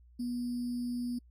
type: tone with sample-and-hold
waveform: sine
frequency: 243.1 Hz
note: B3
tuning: 27 cents flat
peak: -32 dBFS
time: 0.19-1.19 s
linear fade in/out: 10 ms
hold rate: 4900 Hz
effects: added 60 Hz sine -56 dBFS peak until 1.3 s + AAC 64 kbps